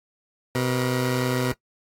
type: tone pair together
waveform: 15% pulse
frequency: 126.77 / 477.3 Hz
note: B2 / A#4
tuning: +46 / +41 cents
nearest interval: octave + major seventh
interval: 2295 cents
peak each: -16 / -24 dBFS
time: 0.55-1.52 s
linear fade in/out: 2 ms
effects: noise-tail reverb RT60 0.1 s tail -19 dB re dry + AAC 64 kbps